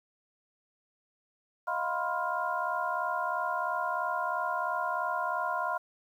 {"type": "tone cluster", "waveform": "sine", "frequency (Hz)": [631, 708, 986, 1049, 1404], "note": ["D#5", "F5", "B5", "C6", "F6"], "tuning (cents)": [24, 23, -3, 4, 9], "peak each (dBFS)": [-38, -35, -35, -34, -35], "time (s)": [1.67, 5.78], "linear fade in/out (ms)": 10, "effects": ["10-bit"]}